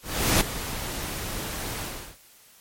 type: noise with ADSR envelope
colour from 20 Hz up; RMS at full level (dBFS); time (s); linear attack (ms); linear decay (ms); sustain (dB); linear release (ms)
pink; -19; 0.02-2.18; 390; 4; -13; 370
effects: white hiss -54 dBFS RMS until 2.6 s + MP3 64 kbps